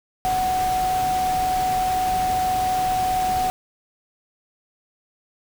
sine tone in noise, 743 Hz, F#5, 7 cents sharp, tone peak -19 dBFS, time 0.25-3.5 s, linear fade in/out 0 ms, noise pink, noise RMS -31 dBFS, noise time 0.25-3.5 s, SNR +9 dB, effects none

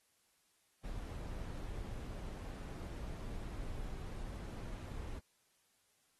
brown noise, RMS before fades -44 dBFS, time 0.83-5.2 s, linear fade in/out 20 ms, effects white hiss -75 dBFS RMS until 6.19 s + AAC 32 kbps

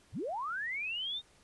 sine linear sweep, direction up, 46.93 to 3729 Hz, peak -34 dBFS, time 0.12-1.22 s, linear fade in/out 50 ms, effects pink hiss -64 dBFS RMS until 1.43 s + resampled to 24000 Hz

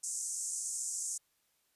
white band-pass noise, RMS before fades -38 dBFS, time 0.03-1.18 s, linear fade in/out 10 ms, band 6300 to 8900 Hz, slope 48 dB/octave, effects white hiss -75 dBFS RMS until 1.75 s + resampled to 32000 Hz

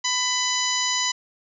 harmonic tone, 998 Hz, B5, 18 cents sharp, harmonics 1 / 2 / 3 / 4 / 5 / 6 / 7, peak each -29 / -29 / -29 / -29 / -29 / -29 / -29 dBFS, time 0.04-1.12 s, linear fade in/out 10 ms, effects none

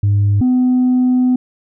sine tone pair in turn, 101.6 / 252.1 Hz, G#2 / B3, -38 / +36 cents, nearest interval octave + major third, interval 1574 cents, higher second, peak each -8 dBFS, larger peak neither, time 0.03-0.41 / 0.41-1.36 s, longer second, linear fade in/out 5 ms, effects tanh soft clip ceiling -8 dBFS

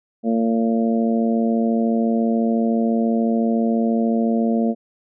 harmonic tone, 114.1 Hz, A#2, 37 cents flat, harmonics 2 / 3 / 4 / 5 / 6, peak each -17 / -28 / -26 / -28 / -28 dBFS, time 0.23-4.75 s, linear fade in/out 50 ms, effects none

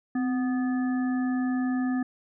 harmonic tone with a mistuned harmonic, 246.9 Hz, B3, in tune, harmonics 1 / 3 / 5 / 7, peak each -24 / -38 / -43 / -40 dBFS, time 0.15-2.03 s, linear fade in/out 5 ms, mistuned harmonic 1, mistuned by +64 cents, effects none

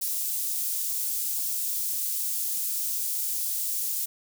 white high-pass noise, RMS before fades -29 dBFS, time 0.01-4.06 s, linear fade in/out 10 ms, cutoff 7300 Hz, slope 12 dB/octave, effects none

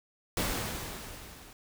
pink noise with level ramp, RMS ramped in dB -30 to -52 dBFS, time 0.37-1.53 s, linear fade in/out 2 ms, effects none

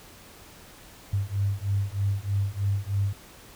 sine beating tone pair, 98 / 101.2 Hz, G2 / G#2, 0 / -44 cents, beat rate 3.2 Hz, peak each -27 dBFS, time 1.13-3.13 s, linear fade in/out 5 ms, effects pink hiss -49 dBFS RMS until 3.55 s

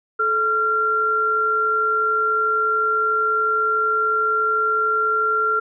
sine tone pair together, 434 / 1376.9 Hz, A4 / F6, -24 / -25 cents, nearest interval octave + minor sixth, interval 1999 cents, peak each -25 / -17 dBFS, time 0.19-5.6 s, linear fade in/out 10 ms, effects none

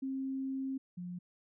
sine tone pair in turn, 267 / 177.78 Hz, C4 / F3, +35 / +31 cents, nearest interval perfect fifth, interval 704 cents, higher first, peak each -34 / -39 dBFS, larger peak first, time 0.02-0.78 / 0.97-1.19 s, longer first, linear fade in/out 10 ms, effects none

